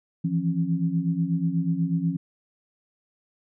sine tone cluster, 162.7 / 170.9 / 272 Hz, E3 / F3 / C#4, -22 / -37 / -33 cents, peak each -27 / -24 / -30 dBFS, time 0.24-2.17 s, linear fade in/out 10 ms, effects none

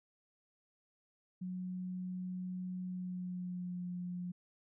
sine tone with pitch glide, 182.9 to 178.31 Hz, F#3 to F3, -20 to +36 cents, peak -38 dBFS, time 1.41-4.32 s, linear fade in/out 10 ms, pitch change -44 cents, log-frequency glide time 2.83-3.85 s, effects none

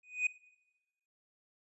triangle tone with exponential growth, 2489 Hz, D#7, in tune, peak -23 dBFS, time 0.03-0.27 s, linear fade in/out 5 ms, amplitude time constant 51 ms, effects noise-tail reverb RT60 1.0 s tail -20 dB re dry + resampled to 24000 Hz

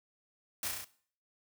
white noise with echo, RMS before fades -36 dBFS, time 0.63-0.68 s, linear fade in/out 2 ms, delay 33 ms, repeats 5, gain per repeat -2 dB, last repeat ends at 0.845 s, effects noise-tail reverb RT60 0.5 s tail -18 dB re dry

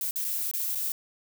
violet noise with dropouts, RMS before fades -30 dBFS, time 0.01-0.92 s, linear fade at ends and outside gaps 1 ms, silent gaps 0.11-0.158 / 0.244-0.248 / 0.513-0.537 / 0.749-0.755 s, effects none

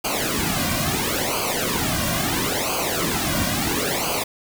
pink noise with flanger, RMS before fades -23 dBFS, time 0.04-4.24 s, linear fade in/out 10 ms, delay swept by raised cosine 0.54 to 2.34 ms, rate 0.74 Hz, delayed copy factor -0.85, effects none

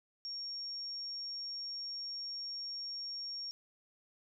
sine tone, 5540 Hz, F8, 15 cents flat, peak -39 dBFS, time 0.25-3.51 s, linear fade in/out 0 ms, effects none

